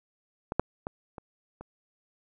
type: clicks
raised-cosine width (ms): 1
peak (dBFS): -17 / -8 / -19 / -26 / -28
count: 5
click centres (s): 0.521 / 0.596 / 0.869 / 1.182 / 1.61
effects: none